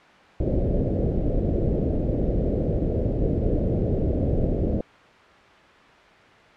pink low-pass noise, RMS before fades -23 dBFS, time 0.4-4.81 s, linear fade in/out 2 ms, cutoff 600 Hz, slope 48 dB/octave, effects white hiss -49 dBFS RMS until 6.56 s + low-pass 2000 Hz 12 dB/octave

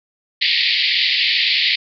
white band-pass noise, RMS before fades -17 dBFS, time 0.41-1.76 s, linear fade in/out 10 ms, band 1900 to 4700 Hz, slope 96 dB/octave, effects none

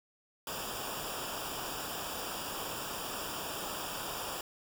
pink noise with comb filter, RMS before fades -39 dBFS, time 0.47-4.41 s, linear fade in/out 2 ms, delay 0.48 ms, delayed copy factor -0.8, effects none

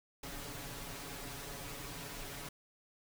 pink noise with comb filter, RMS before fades -45 dBFS, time 0.23-2.49 s, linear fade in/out 5 ms, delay 7.1 ms, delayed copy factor +0.8, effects none

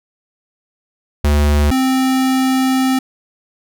square tone pair in turn, 73.42 / 261.6 Hz, D2 / C4, 0 / 0 cents, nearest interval octave + minor seventh, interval 2200 cents, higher second, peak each -11 / -13 dBFS, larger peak first, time 1.24-1.71 / 1.71-2.99 s, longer second, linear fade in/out 5 ms, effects none

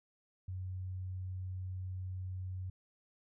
sine tone, 92.7 Hz, F#2, 4 cents sharp, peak -38 dBFS, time 0.48-2.7 s, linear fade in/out 5 ms, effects none

